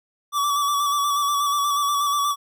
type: tone with vibrato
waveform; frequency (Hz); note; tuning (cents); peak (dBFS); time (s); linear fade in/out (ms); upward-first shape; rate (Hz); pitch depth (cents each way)
square; 1151; D6; -35; -20; 0.32-2.36; 50; square; 8.3; 29
effects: none